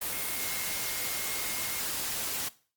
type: tone in noise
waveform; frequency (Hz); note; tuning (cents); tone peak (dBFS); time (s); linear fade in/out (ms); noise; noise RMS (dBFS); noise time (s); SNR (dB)
sine; 2137; C7; +36; -41; 0.12-1.8; 10; white; -33; 0.01-2.49; -11
effects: noise-tail reverb RT60 0.4 s tail -19 dB re dry + Opus 32 kbps